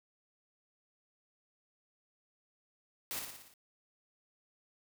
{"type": "noise with echo", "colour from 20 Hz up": "white", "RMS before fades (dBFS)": -39, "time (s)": [3.11, 3.19], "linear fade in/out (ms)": 0, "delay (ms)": 58, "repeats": 6, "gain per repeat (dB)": -4, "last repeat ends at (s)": 3.538, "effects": []}